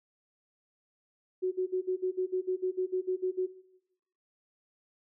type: tone bursts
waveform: sine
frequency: 370 Hz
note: F#4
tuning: in tune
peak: -26 dBFS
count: 14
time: 1.42-3.47 s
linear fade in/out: 20 ms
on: 100 ms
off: 50 ms
effects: noise-tail reverb RT60 0.9 s tail -19 dB re dry